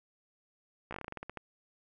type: slowing click train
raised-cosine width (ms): 0.5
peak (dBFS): -25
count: 13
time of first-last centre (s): 0.91-1.373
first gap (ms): 15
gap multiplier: 1.16
effects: none